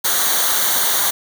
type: noise with comb filter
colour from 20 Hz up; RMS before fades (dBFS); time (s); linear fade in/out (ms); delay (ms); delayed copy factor
white; -17; 0.04-1.11; 10; 0.39; -0.75
effects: none